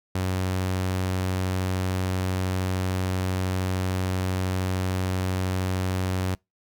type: tone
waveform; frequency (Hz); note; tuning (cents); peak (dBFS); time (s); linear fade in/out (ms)
sawtooth; 93; F#2; +9; -20; 0.15-6.35; 5
effects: noise-tail reverb RT60 0.2 s tail -26 dB re dry